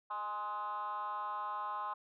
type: tone with frequency modulation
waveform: sine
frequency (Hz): 1046.5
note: C6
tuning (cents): 0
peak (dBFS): -35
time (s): 0.1-1.94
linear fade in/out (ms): 10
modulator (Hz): 215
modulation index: 1.1
effects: tanh soft clip ceiling -33 dBFS